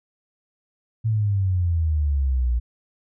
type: exponential sweep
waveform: sine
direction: down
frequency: 113.5 to 58 Hz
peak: -18 dBFS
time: 1.04-2.6 s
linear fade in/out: 20 ms
effects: none